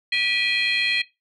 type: tone cluster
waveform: sine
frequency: 1955 / 2401 / 2510 / 3253 / 4184 Hz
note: B6 / D7 / D#7 / G#7 / C8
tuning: -18 / +38 / +15 / -37 / -1 cents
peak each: -25 dBFS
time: 0.12-1.02 s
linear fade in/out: 5 ms
effects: noise-tail reverb RT60 0.2 s tail -17 dB re dry + tanh soft clip ceiling -12 dBFS